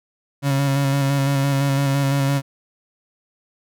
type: tone with vibrato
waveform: 35% pulse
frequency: 138.6 Hz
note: C#3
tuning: in tune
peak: -15 dBFS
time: 0.42-2.42 s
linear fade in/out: 50 ms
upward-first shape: square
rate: 5.9 Hz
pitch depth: 22 cents each way
effects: none